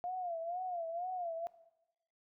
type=tone with vibrato; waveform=sine; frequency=698.5 Hz; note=F5; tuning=in tune; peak=-36 dBFS; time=0.04-1.47 s; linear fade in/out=0 ms; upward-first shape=sine; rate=2.1 Hz; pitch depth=110 cents each way; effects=noise-tail reverb RT60 0.9 s tail -17 dB re dry